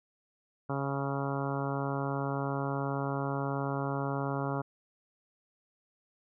harmonic tone, 138.59 Hz, C#3, in tune, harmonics 1 / 2 / 3 / 4 / 5 / 6 / 7 / 8 / 9 / 10, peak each -34 / -37 / -39 / -40 / -41 / -42 / -42 / -43 / -44 / -44 dBFS, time 0.69-4.62 s, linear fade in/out 10 ms, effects none

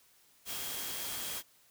sine tone in noise, 3259 Hz, G#7, 33 cents flat, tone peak -47 dBFS, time 0.45-1.43 s, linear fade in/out 50 ms, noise white, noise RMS -39 dBFS, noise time 0.45-1.43 s, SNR -11 dB, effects white hiss -65 dBFS RMS until 1.7 s

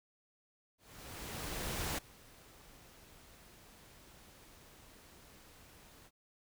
pink noise with ADSR envelope, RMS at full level -37 dBFS, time 0.78-6.11 s, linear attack 1200 ms, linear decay 9 ms, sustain -22 dB, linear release 49 ms, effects none

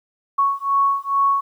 sine beating tone pair, 1108 / 1110.3 Hz, C#6 / C#6, -1 / +2 cents, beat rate 2.3 Hz, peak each -19 dBFS, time 0.38-1.41 s, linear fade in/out 10 ms, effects 9-bit

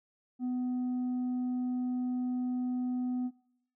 sine tone with tanh clipping, 250 Hz, B3, 21 cents sharp, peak -31 dBFS, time 0.39-3.31 s, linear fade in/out 50 ms, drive 3 dB, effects noise-tail reverb RT60 0.7 s tail -20 dB re dry

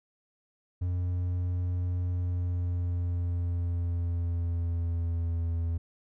triangle tone with pitch glide, 89.2 to 83.71 Hz, F2 to E2, +37 to +27 cents, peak -25 dBFS, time 0.81-5.78 s, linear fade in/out 10 ms, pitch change -110 cents, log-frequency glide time 2.06-5.51 s, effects none

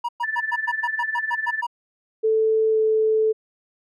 triangle tone bursts, 955 Hz, A#5, 42 cents sharp, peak -20 dBFS, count 11, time 0.04-1.668 s, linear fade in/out 10 ms, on 48 ms, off 110 ms
sine tone with tremolo, 1760 Hz, A6, in tune, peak -20 dBFS, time 0.23-1.62 s, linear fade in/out 10 ms, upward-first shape sine, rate 20 Hz, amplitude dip 75%
sine tone with pitch glide, 440 to 437.2 Hz, A4 to A4, 0 to -11 cents, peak -16 dBFS, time 2.23-3.33 s, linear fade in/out 20 ms, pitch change -11 cents, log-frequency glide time 2.71-2.77 s
effects none

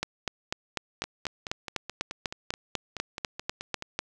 two click trains, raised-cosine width 0.2 ms, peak -11 / -18 dBFS, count 17 / 14, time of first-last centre 0.03-3.99 / 1.04-3.824 s, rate 4.04 / 4.67 Hz, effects none

